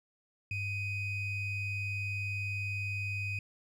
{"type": "ring-modulated tone", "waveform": "triangle", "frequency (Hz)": 1200, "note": "D6", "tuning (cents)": 37, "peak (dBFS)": -28, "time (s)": [0.51, 3.39], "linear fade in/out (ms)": 2, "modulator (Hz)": 1300, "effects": []}